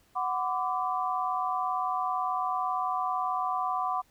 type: tone cluster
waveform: sine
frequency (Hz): 742 / 1009 / 1167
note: F#5 / B5 / D6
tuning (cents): +5 / +37 / -11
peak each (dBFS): -31 / -32 / -31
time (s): 0.15-4.02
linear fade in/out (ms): 20
effects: pink hiss -65 dBFS RMS until 4.1 s